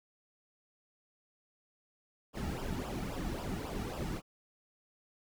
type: noise with flanger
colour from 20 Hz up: brown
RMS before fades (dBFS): -38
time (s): 2.33-4.22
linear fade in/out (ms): 50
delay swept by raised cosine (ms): 0.47 to 1.97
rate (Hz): 3.7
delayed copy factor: -0.75
effects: none